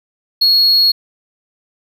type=tone; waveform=triangle; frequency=4321 Hz; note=C#8; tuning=45 cents flat; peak=-7 dBFS; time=0.41-0.92 s; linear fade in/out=10 ms; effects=none